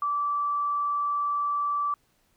sine tone, 1161 Hz, D6, 20 cents flat, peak -24 dBFS, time 0.02-1.94 s, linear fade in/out 2 ms, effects pink hiss -68 dBFS RMS until 2.36 s

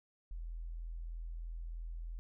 sine tone, 41.58 Hz, E1, 16 cents sharp, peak -40 dBFS, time 0.31-2.19 s, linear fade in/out 0 ms, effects none

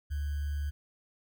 sine tone with sample-and-hold, 72.6 Hz, D2, 19 cents flat, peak -30 dBFS, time 0.1-0.71 s, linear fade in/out 20 ms, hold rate 1575 Hz, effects none

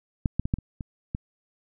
clicks, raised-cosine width 5 ms, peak -10 / -11 / -15 / -10 / -25 / -21 / -16 dBFS, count 7, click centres 0.258 / 0.396 / 0.455 / 0.539 / 0.586 / 0.808 / 1.149 s, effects none

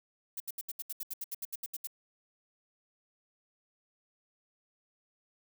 violet noise bursts, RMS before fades -38 dBFS, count 15, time 0.37-1.872 s, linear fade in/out 5 ms, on 32 ms, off 73 ms, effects none

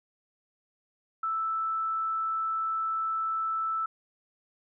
sine tone, 1318.5 Hz, E6, in tune, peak -27 dBFS, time 1.23-3.86 s, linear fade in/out 5 ms, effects none

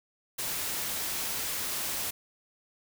white noise, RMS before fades -33 dBFS, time 0.38-2.11 s, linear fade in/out 10 ms, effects none

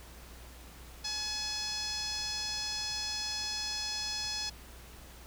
5% pulse tone with low-pass filter, 850 Hz, G#5, 40 cents sharp, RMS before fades -36 dBFS, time 1.04-4.5 s, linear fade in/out 10 ms, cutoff 5100 Hz, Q 4.2, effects added 60 Hz sine -51 dBFS peak until 5.26 s + pink hiss -53 dBFS RMS until 5.26 s

